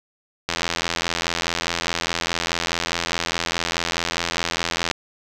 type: click train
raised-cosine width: 0.2 ms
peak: -4 dBFS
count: 376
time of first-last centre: 0.49-4.912 s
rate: 84.8 Hz
effects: 7-bit